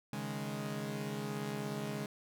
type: chord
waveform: sawtooth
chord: C# suspended second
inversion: none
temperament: equal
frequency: 138.59 / 155.56 / 207.7 Hz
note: C#3 / D#3 / G#3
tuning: 0 / 0 / 0 cents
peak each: -38 / -40 / -36 dBFS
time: 0.13-2.06 s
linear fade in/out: 2 ms
effects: none